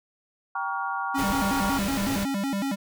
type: chord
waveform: sine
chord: G half-diminished seventh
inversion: none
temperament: just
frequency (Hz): 784 / 940.8 / 1128.9 / 1411.2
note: G5 / Bb5 / Db6 / F6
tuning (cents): 0 / +16 / +31 / +18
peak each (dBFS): -32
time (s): 0.55-1.78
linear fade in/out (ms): 5
type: tone with vibrato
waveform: square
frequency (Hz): 233.1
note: A#3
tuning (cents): 0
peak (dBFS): -26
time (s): 1.14-2.76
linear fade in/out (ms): 20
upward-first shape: square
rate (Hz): 5.4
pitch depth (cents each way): 280
type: noise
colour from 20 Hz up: pink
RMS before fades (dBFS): -32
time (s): 1.17-2.25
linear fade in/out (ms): 20
effects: none